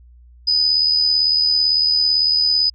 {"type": "tone with amplitude modulation", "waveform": "sine", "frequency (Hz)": 4990, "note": "D#8", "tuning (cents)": 4, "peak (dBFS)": -11, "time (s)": [0.47, 2.7], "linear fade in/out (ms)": 10, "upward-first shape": "sine", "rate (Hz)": 77.9, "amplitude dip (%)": 50, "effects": ["added 60 Hz sine -43 dBFS peak until 2.74 s"]}